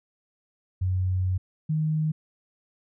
sine tone pair in turn, 92.5 / 155.57 Hz, F#2 / D#3, 0 / 0 cents, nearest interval major sixth, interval 900 cents, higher second, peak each -22 dBFS, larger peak neither, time 0.81-1.38 / 1.69-2.12 s, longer first, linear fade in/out 10 ms, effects none

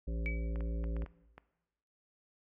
harmonic tone, 56.3 Hz, A1, 40 cents sharp, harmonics 1 / 3 / 5 / 7 / 9 / 10, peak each -34 / -44 / -48 / -51 / -53 / -54 dBFS, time 0.07-1.05 s, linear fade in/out 10 ms
sine tone with exponential decay, 2287 Hz, D7, 47 cents flat, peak -34 dBFS, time 0.26-0.55 s, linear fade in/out 0 ms, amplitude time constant 63 ms
clicks, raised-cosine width 0.5 ms, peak -34 dBFS, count 7, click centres 0.559 / 0.607 / 0.841 / 0.966 / 1.021 / 1.062 / 1.38 s
effects noise-tail reverb RT60 1.0 s tail -18 dB re dry

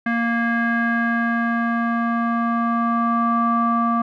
square tone with low-pass filter sweep, 233.1 Hz, A#3, in tune, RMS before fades -20 dBFS, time 0.06-4.02 s, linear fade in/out 5 ms, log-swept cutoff 1800 to 1100 Hz, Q 6.2, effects none

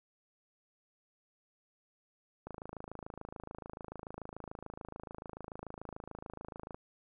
click train, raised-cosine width 1 ms, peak -29 dBFS, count 116, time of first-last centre 2.47-6.745 s, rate 26.9 Hz, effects none

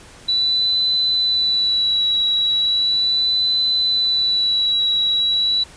sine tone with vibrato, 3951 Hz, B7, in tune, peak -15 dBFS, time 0.28-5.64 s, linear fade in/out 10 ms, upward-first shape sine, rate 0.37 Hz, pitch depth 27 cents each way, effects pink hiss -43 dBFS RMS until 5.76 s + resampled to 22050 Hz

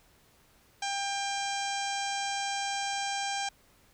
harmonic tone, 796 Hz, G5, 26 cents sharp, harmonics 1 / 2 / 3 / 4 / 5 / 6 / 7 / 8 / 9 / 10, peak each -33 / -39 / -40 / -40 / -44 / -46 / -41 / -42 / -48 / -46 dBFS, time 0.82-3.49 s, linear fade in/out 5 ms, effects pink hiss -63 dBFS RMS until 3.93 s

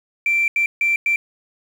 sine tone bursts at uneven times, 2349 Hz, D7, in tune, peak -14 dBFS, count 4, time 0.26-0.48 / 0.56-0.66 / 0.81-0.96 / 1.06-1.16 s, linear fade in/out 2 ms, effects tanh soft clip ceiling -10 dBFS + 7-bit

